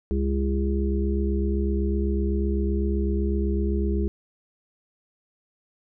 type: harmonic tone with a mistuned harmonic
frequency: 67.9 Hz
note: C#2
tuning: 35 cents flat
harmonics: 1 / 3 / 5 / 6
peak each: -23 / -28 / -30 / -31 dBFS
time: 0.11-4.08 s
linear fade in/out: 0 ms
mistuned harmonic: 3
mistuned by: -20 cents
effects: none